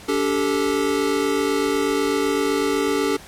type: chord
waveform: square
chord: D suspended fourth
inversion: none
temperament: equal with one note detuned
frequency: 287.6 / 392 / 440 Hz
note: D4 / G4 / A4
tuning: -36 / 0 / 0 cents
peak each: -24 dBFS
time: 0.08-3.17 s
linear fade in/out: 10 ms
effects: pink hiss -42 dBFS RMS until 3.27 s + low-pass 12000 Hz 12 dB/octave